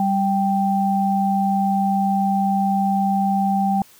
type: tone pair together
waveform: sine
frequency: 196 / 784 Hz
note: G3 / G5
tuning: 0 / 0 cents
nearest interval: 2 octaves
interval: 2400 cents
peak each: -19 / -19 dBFS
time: 0-3.82 s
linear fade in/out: 2 ms
effects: white hiss -50 dBFS RMS until 3.99 s